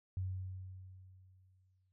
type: tone with exponential decay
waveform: sine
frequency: 93.4 Hz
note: F#2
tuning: 17 cents sharp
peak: -34 dBFS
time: 0.17-1.92 s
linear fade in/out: 0 ms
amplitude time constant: 380 ms
effects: none

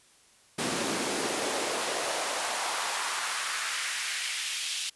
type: noise with high-pass filter sweep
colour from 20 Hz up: pink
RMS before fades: -31 dBFS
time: 0.58-4.9 s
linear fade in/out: 10 ms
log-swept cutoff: 220 to 3300 Hz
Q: 1.5
effects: white hiss -60 dBFS RMS until 4.95 s + resampled to 24000 Hz

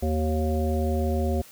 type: harmonic tone with a mistuned harmonic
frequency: 78.2 Hz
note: D#2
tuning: 9 cents sharp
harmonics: 1 / 3 / 5 / 7 / 9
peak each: -24 / -29 / -31 / -32 / -34 dBFS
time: 0.02-1.42 s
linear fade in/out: 10 ms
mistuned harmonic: 5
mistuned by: -39 cents
effects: white hiss -49 dBFS RMS until 1.51 s

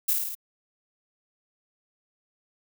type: noise with echo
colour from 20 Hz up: violet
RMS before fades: -23 dBFS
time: 0.08-0.14 s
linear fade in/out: 10 ms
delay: 53 ms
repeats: 4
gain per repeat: -3 dB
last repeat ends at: 0.352 s
effects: none

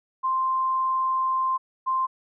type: tone pair in turn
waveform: sine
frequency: 1046.5 / 1046.5 Hz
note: C6 / C6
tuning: 0 / 0 cents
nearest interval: unison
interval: 0 cents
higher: neither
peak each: -21 dBFS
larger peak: neither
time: 0.23-1.58 / 1.86-2.07 s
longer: first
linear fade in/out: 20 ms
effects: none

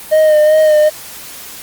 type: tone with vibrato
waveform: triangle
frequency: 615 Hz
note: D#5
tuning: 20 cents flat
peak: -4 dBFS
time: 0.11-0.9 s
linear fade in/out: 20 ms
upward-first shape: sine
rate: 2.6 Hz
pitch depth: 30 cents each way
effects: white hiss -31 dBFS RMS until 1.62 s + Opus 32 kbps

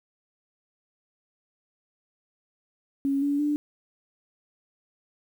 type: tone with pitch steps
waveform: sine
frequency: 276.3 / 285.4 / 294.8 Hz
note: C#4 / D4 / D4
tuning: -6 / -49 / +7 cents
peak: -22 dBFS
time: 3.05-3.56 s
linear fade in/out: 0 ms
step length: 170 ms
effects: 9-bit

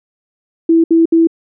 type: tone bursts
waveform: sine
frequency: 329.6 Hz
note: E4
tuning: in tune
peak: -6 dBFS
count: 3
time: 0.69-1.272 s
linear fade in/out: 5 ms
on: 150 ms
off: 66 ms
effects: none

